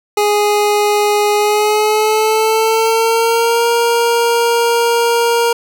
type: tone with pitch glide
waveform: 25% pulse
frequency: 415.2 to 468.7 Hz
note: G#4 to A#4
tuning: 0 to +9 cents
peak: -7 dBFS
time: 0.17-5.53 s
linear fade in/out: 5 ms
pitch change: +209 cents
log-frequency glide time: 1.34-3.67 s
effects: none